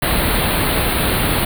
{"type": "band-stop noise", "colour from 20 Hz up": "pink", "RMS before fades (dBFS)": -17, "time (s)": [0.02, 1.45], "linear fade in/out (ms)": 5, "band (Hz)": [4400, 8800], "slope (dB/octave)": 96, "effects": []}